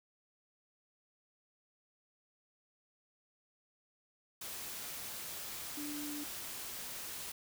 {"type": "tone in noise", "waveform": "sine", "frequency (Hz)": 294.3, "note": "D4", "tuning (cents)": 4, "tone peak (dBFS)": -41, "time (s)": [5.77, 6.24], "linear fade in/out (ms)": 5, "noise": "white", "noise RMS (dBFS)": -44, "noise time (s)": [4.41, 7.32], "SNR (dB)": 0, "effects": []}